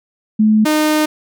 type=tone pair in turn; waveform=sine / sawtooth; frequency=215.5 / 306.4 Hz; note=A3 / D#4; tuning=-36 / -27 cents; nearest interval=tritone; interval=609 cents; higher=second; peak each=-8 dBFS; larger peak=neither; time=0.39-0.65 / 0.65-1.06 s; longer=second; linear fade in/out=10 ms; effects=none